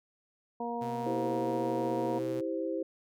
harmonic tone, 236.3 Hz, A#3, 24 cents sharp, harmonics 1 / 2 / 3 / 4, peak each -38 / -38 / -38 / -38 dBFS, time 0.6-2.19 s, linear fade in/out 5 ms
sawtooth tone, 126.3 Hz, B2, 39 cents sharp, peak -37 dBFS, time 0.81-2.41 s, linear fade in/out 10 ms
sine chord, C major, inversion first, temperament just, 327 / 392.4 / 523.3 Hz, E4 / G4 / C5, -14 / +2 / 0 cents, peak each -34 / -37 / -35 dBFS, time 1.06-2.83 s, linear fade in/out 5 ms
effects none

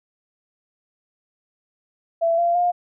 sine tone with pitch steps, 668 / 687.6 / 707.7 Hz, E5 / F5 / F5, +23 / -27 / +23 cents, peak -16 dBFS, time 2.21-2.72 s, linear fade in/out 20 ms, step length 170 ms, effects none

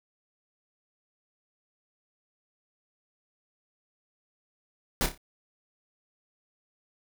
pink noise with echo, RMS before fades -26 dBFS, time 5.01-5.06 s, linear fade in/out 0 ms, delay 29 ms, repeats 4, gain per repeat -8 dB, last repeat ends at 5.176 s, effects none

